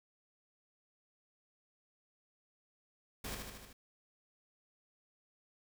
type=noise with echo; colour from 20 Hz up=pink; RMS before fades=-42 dBFS; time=3.24-3.35 s; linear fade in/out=5 ms; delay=76 ms; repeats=5; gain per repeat=-3 dB; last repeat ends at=3.73 s; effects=none